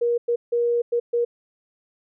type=tone bursts at uneven times; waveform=sine; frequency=474.8 Hz; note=A#4; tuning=32 cents sharp; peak=-18 dBFS; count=5; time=0.01-0.18 / 0.28-0.36 / 0.52-0.82 / 0.92-1 / 1.13-1.25 s; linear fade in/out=10 ms; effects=none